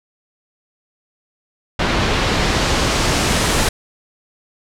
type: noise with low-pass filter sweep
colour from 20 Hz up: pink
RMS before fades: -17 dBFS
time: 1.79-3.69 s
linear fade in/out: 5 ms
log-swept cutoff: 3500 to 10000 Hz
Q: 0.84
effects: none